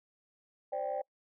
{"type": "chord", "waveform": "sine", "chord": "C suspended second", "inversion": "none", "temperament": "just", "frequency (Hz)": [523.3, 588.7, 784.9], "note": ["C5", "D5", "G5"], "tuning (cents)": [0, 4, 2], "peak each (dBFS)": [-37, -35, -36], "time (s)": [0.72, 1.02], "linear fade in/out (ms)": 10, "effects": ["noise-tail reverb RT60 0.1 s tail -26 dB re dry", "tanh soft clip ceiling -26 dBFS"]}